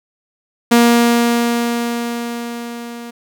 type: tone with level ramp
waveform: sawtooth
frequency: 236.2 Hz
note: A#3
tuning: 23 cents sharp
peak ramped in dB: -3 to -25 dBFS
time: 0.71-3.11 s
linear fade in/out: 10 ms
effects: none